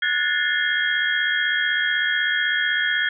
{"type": "tone cluster", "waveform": "sine", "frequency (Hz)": [1464, 1701, 1777, 2109, 3263], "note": ["F#6", "G#6", "A6", "C7", "G#7"], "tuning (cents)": [-19, 41, 17, 13, -31], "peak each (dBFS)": [-24, -25, -24, -30, -26], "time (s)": [0.02, 3.09], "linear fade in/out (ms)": 5, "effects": []}